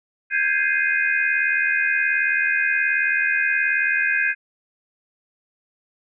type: chord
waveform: sine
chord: Ab major seventh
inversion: third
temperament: equal with one note detuned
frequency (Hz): 1582.5 / 1661.2 / 2093 / 2489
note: G6 / Ab6 / C7 / Eb7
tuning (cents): +16 / 0 / 0 / 0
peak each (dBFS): -22 / -23 / -26 / -23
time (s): 0.3-4.35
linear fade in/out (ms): 50
effects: none